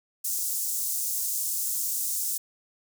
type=high-pass noise; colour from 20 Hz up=pink; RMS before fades=-29 dBFS; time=0.24-2.38 s; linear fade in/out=10 ms; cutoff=6800 Hz; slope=24 dB/octave; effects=none